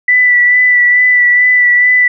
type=tone with vibrato; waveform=sine; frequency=1975.5 Hz; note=B6; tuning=in tune; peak=-5 dBFS; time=0.08-2.08 s; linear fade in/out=5 ms; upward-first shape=sine; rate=2.3 Hz; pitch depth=20 cents each way; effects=none